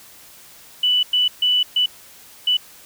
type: tone bursts at uneven times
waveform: sine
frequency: 2974 Hz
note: F#7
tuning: 8 cents sharp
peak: -14 dBFS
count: 5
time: 0.83-1.03 / 1.13-1.28 / 1.42-1.63 / 1.76-1.86 / 2.47-2.57 s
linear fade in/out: 5 ms
effects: white hiss -45 dBFS RMS until 2.85 s